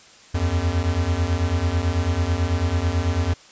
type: beating tone pair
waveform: square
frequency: 80.9 / 90 Hz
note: E2 / F#2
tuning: -32 / -47 cents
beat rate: 9.1 Hz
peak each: -24 / -22 dBFS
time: 0.34-3.34 s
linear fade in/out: 10 ms
effects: white hiss -48 dBFS RMS until 3.51 s + resampled to 16000 Hz

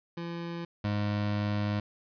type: tone pair in turn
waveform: 25% pulse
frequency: 170 / 103.57 Hz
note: F3 / G#2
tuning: -46 / -4 cents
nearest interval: major sixth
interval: 858 cents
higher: first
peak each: -31 / -24 dBFS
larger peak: second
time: 0.17-0.65 / 0.84-1.8 s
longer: second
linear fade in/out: 5 ms
effects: resampled to 11025 Hz + 11-bit

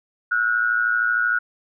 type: tone with amplitude modulation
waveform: sine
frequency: 1454 Hz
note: F#6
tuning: 31 cents flat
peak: -14 dBFS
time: 0.31-1.39 s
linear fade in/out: 10 ms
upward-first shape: sine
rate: 113 Hz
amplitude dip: 75%
effects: none

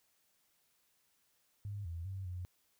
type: tone with pitch steps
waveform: sine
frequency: 101.8 / 83.9 / 95.9 / 90 Hz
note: G#2 / E2 / G2 / F#2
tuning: -34 / +31 / -37 / -47 cents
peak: -39 dBFS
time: 1.65-2.45 s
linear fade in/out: 0 ms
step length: 200 ms
effects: white hiss -75 dBFS RMS until 2.79 s

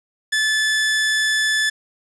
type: tone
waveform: sawtooth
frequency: 1738 Hz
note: A6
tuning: 22 cents flat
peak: -13 dBFS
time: 0.32-1.7 s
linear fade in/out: 10 ms
effects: resampled to 22050 Hz + 7-bit

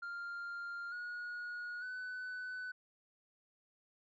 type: tone with pitch steps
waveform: sine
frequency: 1396.9 / 1447.8 / 1500.6 Hz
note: F6 / F#6 / F#6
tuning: 0 / -38 / +24 cents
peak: -38 dBFS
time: 0.02-2.72 s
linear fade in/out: 10 ms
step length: 900 ms
effects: tanh soft clip ceiling -40 dBFS

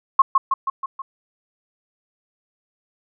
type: tone with echo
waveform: sine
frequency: 1080 Hz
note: C#6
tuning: 45 cents flat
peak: -7 dBFS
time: 0.19-0.22 s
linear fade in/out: 5 ms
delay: 160 ms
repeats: 5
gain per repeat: -4 dB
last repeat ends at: 1.02 s
effects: none

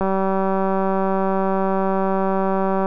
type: click train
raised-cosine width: 1 ms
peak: -8 dBFS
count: 548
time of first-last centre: 0.01-2.859 s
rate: 192 Hz
effects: none

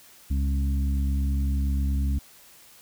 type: harmonic tone with a mistuned harmonic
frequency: 68.6 Hz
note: C#2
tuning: 17 cents flat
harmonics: 1 / 2 / 3 / 4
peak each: -22 / -36 / -34 / -37 dBFS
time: 0.3-2.19 s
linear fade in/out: 10 ms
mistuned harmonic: 2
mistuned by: +17 cents
effects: white hiss -52 dBFS RMS until 2.81 s

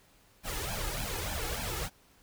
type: noise with flanger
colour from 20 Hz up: pink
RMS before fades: -35 dBFS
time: 0.43-1.9 s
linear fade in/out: 50 ms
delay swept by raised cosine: 1.2 to 2.4 ms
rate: 3.4 Hz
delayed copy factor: +0.85
effects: pink hiss -63 dBFS RMS until 2.22 s

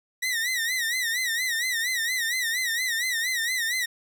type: tone with vibrato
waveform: sawtooth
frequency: 1923 Hz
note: B6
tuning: 47 cents flat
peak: -21 dBFS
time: 0.22-3.86 s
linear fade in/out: 10 ms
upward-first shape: sine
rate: 4.3 Hz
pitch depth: 120 cents each way
effects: none

